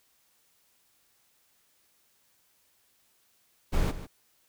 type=noise with echo; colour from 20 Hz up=brown; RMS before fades=-25 dBFS; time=3.72-3.92 s; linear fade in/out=20 ms; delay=150 ms; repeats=1; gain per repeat=-13 dB; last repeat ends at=4.07 s; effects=white hiss -68 dBFS RMS until 4.48 s